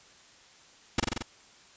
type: noise with echo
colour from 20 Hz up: pink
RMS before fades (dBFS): -23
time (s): 0.98-1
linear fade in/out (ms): 5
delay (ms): 45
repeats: 5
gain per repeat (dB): -2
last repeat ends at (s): 1.225
effects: white hiss -56 dBFS RMS until 1.76 s + resampled to 16000 Hz